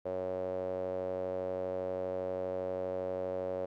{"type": "tone with band-pass filter", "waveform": "sawtooth", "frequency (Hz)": 92.5, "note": "F#2", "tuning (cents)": 0, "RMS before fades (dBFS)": -36, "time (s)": [0.05, 3.66], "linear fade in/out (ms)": 10, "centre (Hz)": 540, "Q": 6.6, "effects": []}